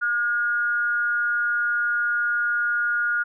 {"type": "tone with frequency modulation", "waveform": "sine", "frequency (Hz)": 1433, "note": "F6", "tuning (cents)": 44, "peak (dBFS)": -20, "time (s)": [0.01, 3.24], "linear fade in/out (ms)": 20, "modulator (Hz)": 220, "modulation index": 0.34, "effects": []}